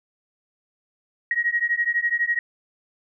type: beating tone pair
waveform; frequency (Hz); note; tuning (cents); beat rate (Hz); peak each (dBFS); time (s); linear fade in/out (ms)
sine; 1887 / 1899; A#6 / A#6; +21 / +32; 12; -23; 1.31-2.39; 2
effects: none